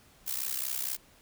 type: noise with amplitude modulation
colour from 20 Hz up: blue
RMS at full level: -30 dBFS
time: 0.26-0.97 s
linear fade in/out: 20 ms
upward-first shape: sine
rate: 64.3 Hz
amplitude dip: 85%
effects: pink hiss -60 dBFS RMS until 1.21 s